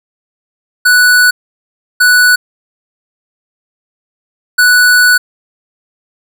square tone bursts at uneven times, 1480 Hz, F#6, in tune, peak -5 dBFS, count 3, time 0.85-1.31 / 2-2.36 / 4.58-5.18 s, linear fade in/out 10 ms, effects none

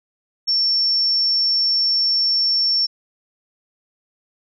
sine tone, 5440 Hz, F8, 46 cents flat, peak -15 dBFS, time 0.47-2.87 s, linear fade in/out 20 ms, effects none

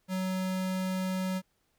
square tone, 186.8 Hz, F#3, 17 cents sharp, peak -30 dBFS, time 0.08-1.42 s, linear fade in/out 50 ms, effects pink hiss -74 dBFS RMS until 1.78 s

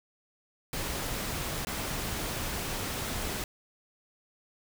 pink noise with dropouts, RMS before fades -34 dBFS, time 0.73-3.44 s, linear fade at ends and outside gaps 1 ms, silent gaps 1.649-1.67 s, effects none

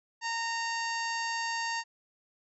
harmonic tone, 921 Hz, A#5, 21 cents flat, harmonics 1 / 2 / 3 / 4 / 5 / 6 / 7 / 8, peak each -34 / -35 / -41 / -50 / -39 / -46 / -44 / -49 dBFS, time 0.21-1.84 s, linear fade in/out 50 ms, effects none

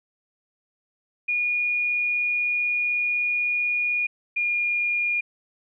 sine tone pair in turn, 2441 / 2423 Hz, D#7 / D#7, -34 / -47 cents, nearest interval unison, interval 13 cents, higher first, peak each -21 dBFS, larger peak neither, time 1.28-4.07 / 4.36-5.21 s, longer first, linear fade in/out 10 ms, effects none

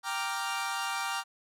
sawtooth chord, G minor seventh, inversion none, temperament equal, 784 / 932.3 / 1174.7 / 1396.9 Hz, G5 / Bb5 / D6 / F6, 0 / 0 / 0 / 0 cents, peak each -33 dBFS, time 0.03-1.24 s, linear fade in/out 50 ms, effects low-pass 12000 Hz 12 dB/octave

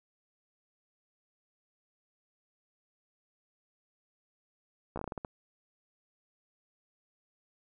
slowing click train, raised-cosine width 1 ms, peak -23 dBFS, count 9, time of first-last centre 4.96-5.248 s, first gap 14 ms, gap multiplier 1.26, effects none

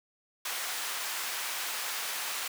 pink high-pass noise, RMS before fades -35 dBFS, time 0.45-2.48 s, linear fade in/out 5 ms, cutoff 1100 Hz, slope 12 dB/octave, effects none

